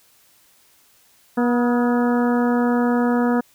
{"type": "harmonic tone with a mistuned harmonic", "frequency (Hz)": 241.5, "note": "B3", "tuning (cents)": -39, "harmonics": [1, 2, 3, 4, 5, 6, 7], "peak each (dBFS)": [-17, -23, -27, -29, -31, -33, -34], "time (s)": [1.37, 3.41], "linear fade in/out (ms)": 10, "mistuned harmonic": 5, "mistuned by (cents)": 64, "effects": ["white hiss -56 dBFS RMS until 3.54 s"]}